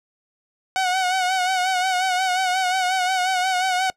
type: tone with vibrato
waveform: sawtooth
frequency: 742 Hz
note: F#5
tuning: 5 cents sharp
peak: -15 dBFS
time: 0.76-3.9 s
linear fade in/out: 0 ms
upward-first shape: sine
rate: 5.6 Hz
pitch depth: 50 cents each way
effects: noise-tail reverb RT60 0.1 s tail -22 dB re dry + low-pass 8000 Hz 12 dB/octave